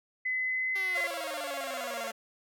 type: tone with pitch glide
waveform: sine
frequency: 2024 to 2039 Hz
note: B6 to C7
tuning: +42 to -45 cents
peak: -28 dBFS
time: 0.25-1.07 s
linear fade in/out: 10 ms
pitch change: +13 cents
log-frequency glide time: 0.42-0.72 s
type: exponential sweep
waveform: 5% pulse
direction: down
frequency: 392 to 220 Hz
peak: -29 dBFS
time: 0.75-2.12 s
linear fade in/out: 10 ms
type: tone with vibrato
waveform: sawtooth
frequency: 617 Hz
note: D#5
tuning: 15 cents flat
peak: -31 dBFS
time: 0.94-2.12 s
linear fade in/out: 20 ms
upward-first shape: square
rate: 15 Hz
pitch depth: 200 cents each way
effects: none